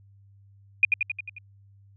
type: tone with echo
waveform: sine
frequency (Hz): 2450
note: D#7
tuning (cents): -27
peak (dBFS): -13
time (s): 0.83-0.85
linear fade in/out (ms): 2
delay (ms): 89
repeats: 6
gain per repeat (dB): -4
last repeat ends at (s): 1.384
effects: added 99 Hz sine -52 dBFS peak until 1.96 s